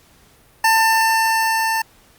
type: tone with level ramp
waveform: 25% pulse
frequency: 894 Hz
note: A5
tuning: 27 cents sharp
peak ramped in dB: -8 to -14 dBFS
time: 0.64-1.82 s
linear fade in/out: 5 ms
effects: pink hiss -52 dBFS RMS until 2.18 s + Opus 48 kbps